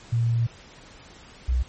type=tone pair in turn; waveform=sine; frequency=116.54 / 62.4 Hz; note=A#2 / B1; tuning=0 / +19 cents; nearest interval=major seventh; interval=1081 cents; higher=first; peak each=-19 dBFS; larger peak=neither; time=0.12-0.47 / 1.48-1.63 s; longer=first; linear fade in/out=10 ms; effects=pink hiss -48 dBFS RMS until 1.68 s + MP3 32 kbps